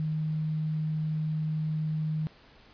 sine tone, 155.56 Hz, D#3, in tune, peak -27 dBFS, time 0-2.27 s, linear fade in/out 0 ms, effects pink hiss -56 dBFS RMS until 2.73 s + resampled to 11025 Hz

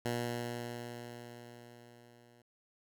10% pulse tone with level ramp, 119.6 Hz, A#2, 45 cents sharp, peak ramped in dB -24 to -53 dBFS, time 0.05-2.42 s, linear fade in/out 5 ms, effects none

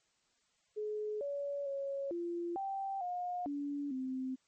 sine tone with pitch steps, 424.4 / 567 / 553 / 344.2 / 781 / 715 / 286.2 / 260 Hz, G#4 / C#5 / C#5 / F4 / G5 / F5 / D4 / C4, +38 / +39 / -4 / -25 / -7 / +41 / -45 / -11 cents, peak -35 dBFS, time 0.76-4.36 s, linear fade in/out 20 ms, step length 450 ms, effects white hiss -75 dBFS RMS until 4.47 s + MP3 32 kbps

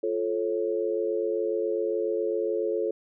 sine chord, F augmented, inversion none, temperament just, 349.2 / 436.5 / 545.7 Hz, F4 / A4 / C#5, 0 / -14 / -27 cents, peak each -30 / -27 / -31 dBFS, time 0.03-2.91 s, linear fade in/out 5 ms, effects none

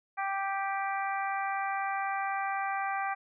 harmonic tone, 392 Hz, G4, in tune, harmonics 2 / 3 / 4 / 5 / 6, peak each -32 / -36 / -38 / -40 / -42 dBFS, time 0.17-3.15 s, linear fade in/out 20 ms, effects none

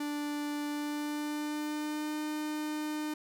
45% pulse tone with pitch glide, 293.7 to 303.7 Hz, D4 to D#4, 0 to -42 cents, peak -33 dBFS, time 0-3.14 s, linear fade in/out 5 ms, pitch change +58 cents, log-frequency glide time 0.68-2.2 s, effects none

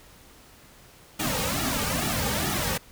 pink noise with flanger, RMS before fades -27 dBFS, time 1.19-2.78 s, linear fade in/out 10 ms, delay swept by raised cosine 1.9 to 3 ms, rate 2.3 Hz, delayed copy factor -0.95, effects pink hiss -52 dBFS RMS until 2.91 s

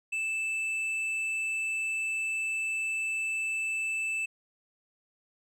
sine tone with hard clipping, 2637 Hz, E7, in tune, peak -30 dBFS, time 0.12-4.26 s, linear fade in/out 10 ms, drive 5 dB, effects none

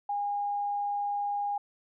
sine tone, 815 Hz, G#5, 33 cents flat, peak -28 dBFS, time 0.09-1.58 s, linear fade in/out 5 ms, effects none

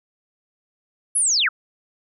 sine linear sweep, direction down, 11110 to 1149 Hz, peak -16 dBFS, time 1.15-1.49 s, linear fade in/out 10 ms, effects none

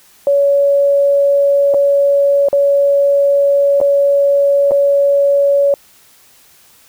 sine tone with dropouts, 563 Hz, C#5, 27 cents sharp, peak -8 dBFS, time 0.27-5.74 s, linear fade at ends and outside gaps 1 ms, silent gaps 1.739-1.744 / 2.486-2.529 / 3.803-3.813 / 4.71-4.717 s, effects white hiss -47 dBFS RMS until 6.88 s

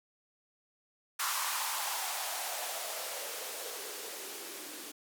violet noise with band-pass filter sweep, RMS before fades -38 dBFS, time 1.19-4.92 s, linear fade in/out 10 ms, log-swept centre 1100 to 300 Hz, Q 3.7, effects none

